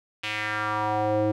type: tone with band-pass filter sweep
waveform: square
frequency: 106.6 Hz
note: G#2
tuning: 46 cents sharp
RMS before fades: -26 dBFS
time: 0.23-1.32 s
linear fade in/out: 10 ms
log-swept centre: 2800 to 410 Hz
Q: 2.6
effects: none